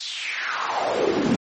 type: noise with high-pass filter sweep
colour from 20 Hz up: brown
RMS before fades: -24 dBFS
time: 0-1.36 s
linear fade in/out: 10 ms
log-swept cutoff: 4400 to 210 Hz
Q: 3.9
effects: MP3 32 kbps